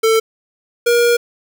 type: tone pair in turn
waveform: square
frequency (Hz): 446.1 / 475.3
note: A4 / A#4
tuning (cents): +24 / +34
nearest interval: minor second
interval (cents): 110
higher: second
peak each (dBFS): -11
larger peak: neither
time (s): 0.03-0.2 / 0.86-1.17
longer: second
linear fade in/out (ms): 10
effects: 8-bit